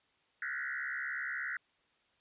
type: tone with frequency modulation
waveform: sine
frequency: 1700 Hz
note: G#6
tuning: 40 cents sharp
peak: -35 dBFS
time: 0.42-1.57 s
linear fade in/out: 2 ms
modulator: 68.4 Hz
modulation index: 4.2
effects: white hiss -72 dBFS RMS until 2.2 s + resampled to 8000 Hz